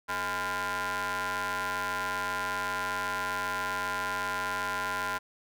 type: ring-modulated tone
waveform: sawtooth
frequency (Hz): 192.9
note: G3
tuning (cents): -28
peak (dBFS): -23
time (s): 0.08-5.19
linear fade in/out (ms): 20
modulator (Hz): 1210
effects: none